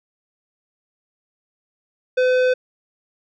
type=tone with tanh clipping; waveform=sine; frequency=507 Hz; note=B4; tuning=45 cents sharp; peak=-16 dBFS; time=2.17-2.54 s; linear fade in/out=10 ms; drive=14 dB; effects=none